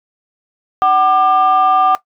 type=tone pair together; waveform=sine; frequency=753 / 1195.3 Hz; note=F#5 / D6; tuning=+30 / +30 cents; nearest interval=minor sixth; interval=800 cents; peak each=-10 dBFS; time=0.82-1.95 s; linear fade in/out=0 ms; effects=noise-tail reverb RT60 0.1 s tail -17 dB re dry + tanh soft clip ceiling -4 dBFS